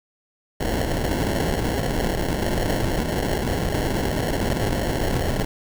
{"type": "noise with sample-and-hold", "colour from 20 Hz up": "pink", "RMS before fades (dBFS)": -23, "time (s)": [0.6, 5.45], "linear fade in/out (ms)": 5, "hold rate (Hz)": 1225, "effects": []}